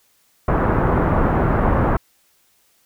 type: low-pass noise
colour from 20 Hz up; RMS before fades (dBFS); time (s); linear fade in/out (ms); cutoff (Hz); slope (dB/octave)
pink; -17; 0.48-1.97; 5; 1400; 24
effects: white hiss -60 dBFS RMS until 2.85 s